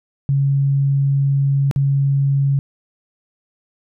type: tone with dropouts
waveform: sine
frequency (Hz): 138.7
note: C#3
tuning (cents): +1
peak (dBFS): -13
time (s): 0.29-2.59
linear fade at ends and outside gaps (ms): 0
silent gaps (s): 1.712-1.761
effects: none